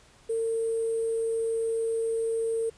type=tone with sample-and-hold; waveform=sine; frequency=453.5 Hz; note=A#4; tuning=48 cents flat; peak=-25 dBFS; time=0.29-2.7 s; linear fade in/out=10 ms; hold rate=8820 Hz; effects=pink hiss -57 dBFS RMS until 2.77 s + resampled to 22050 Hz